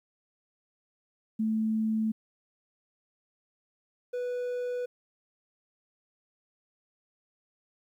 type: tone pair in turn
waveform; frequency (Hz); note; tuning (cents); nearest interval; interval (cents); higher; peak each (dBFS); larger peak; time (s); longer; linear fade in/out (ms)
sine / triangle; 219.5 / 492.8; A3 / B4; -4 / -4; octave + major second; 1400; second; -25 / -28; first; 1.39-2.12 / 4.13-4.86; neither; 10
effects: 11-bit